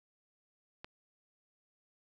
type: click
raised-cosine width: 0.3 ms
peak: -28 dBFS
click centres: 0.845 s
effects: none